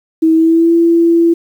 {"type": "tone with pitch glide", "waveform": "sine", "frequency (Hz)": [321.7, 336.1], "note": ["E4", "E4"], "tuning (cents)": [-42, 34], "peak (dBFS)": -6, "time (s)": [0.22, 1.34], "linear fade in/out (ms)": 10, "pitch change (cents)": 76, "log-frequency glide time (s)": [0.34, 0.73], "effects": ["7-bit"]}